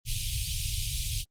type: band-stop noise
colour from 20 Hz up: pink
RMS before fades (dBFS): -30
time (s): 0.05-1.25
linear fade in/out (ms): 50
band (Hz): 130 to 2600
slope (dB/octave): 48
effects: low-pass 12000 Hz 12 dB/octave + Opus 24 kbps